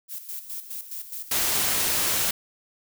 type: noise with tremolo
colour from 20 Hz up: violet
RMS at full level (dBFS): -34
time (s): 0.08-1.66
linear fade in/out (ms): 50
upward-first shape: square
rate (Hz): 4.8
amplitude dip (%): 65
type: noise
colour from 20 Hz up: white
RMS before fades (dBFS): -24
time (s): 1.31-2.31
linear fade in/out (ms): 5
effects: none